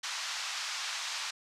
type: band-pass noise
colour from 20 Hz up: white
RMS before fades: -37 dBFS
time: 0.03-1.31 s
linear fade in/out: 10 ms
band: 870 to 6100 Hz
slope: 24 dB/octave
effects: resampled to 32000 Hz